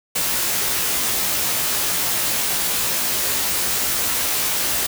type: noise with comb filter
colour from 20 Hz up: white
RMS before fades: -21 dBFS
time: 0.15-4.87 s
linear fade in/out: 10 ms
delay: 17 ms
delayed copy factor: +0.85
effects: none